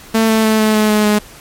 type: tone with pitch steps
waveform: sawtooth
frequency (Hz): 223.2 / 220.9 / 218.6 / 216.3 / 214.1 / 211.9 / 209.7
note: A3 / A3 / A3 / A3 / A3 / G#3 / G#3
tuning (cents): +25 / +7 / -11 / -29 / -47 / +35 / +17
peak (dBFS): -6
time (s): 0.14-1.19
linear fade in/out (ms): 10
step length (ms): 150
effects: pink hiss -38 dBFS RMS until 1.4 s + MP3 64 kbps

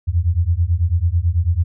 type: beating tone pair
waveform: sine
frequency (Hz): 81.4 / 90.5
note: E2 / F#2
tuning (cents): -21 / -38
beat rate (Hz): 9.1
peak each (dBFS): -17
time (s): 0.07-1.64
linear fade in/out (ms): 20
effects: none

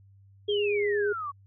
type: exponential sweep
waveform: sine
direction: down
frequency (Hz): 3322 to 1100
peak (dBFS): -31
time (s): 0.48-1.32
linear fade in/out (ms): 20
type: tone with vibrato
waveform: sine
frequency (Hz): 410.8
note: G#4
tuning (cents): -19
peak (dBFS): -24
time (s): 0.48-1.13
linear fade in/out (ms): 10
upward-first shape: square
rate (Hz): 8.6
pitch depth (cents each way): 8
effects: added 98 Hz sine -53 dBFS peak until 1.46 s

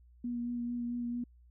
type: tone with vibrato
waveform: sine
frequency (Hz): 240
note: B3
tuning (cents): -49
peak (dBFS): -33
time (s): 0.24-1.24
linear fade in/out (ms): 5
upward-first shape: sine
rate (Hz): 4.5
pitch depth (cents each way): 15
effects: added 60 Hz sine -57 dBFS peak until 1.5 s

